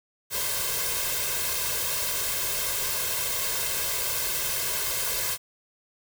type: noise with comb filter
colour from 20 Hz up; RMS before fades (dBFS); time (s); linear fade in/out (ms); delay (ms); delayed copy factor
white; -28; 0.3-5.38; 50; 1.9; +0.8
effects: none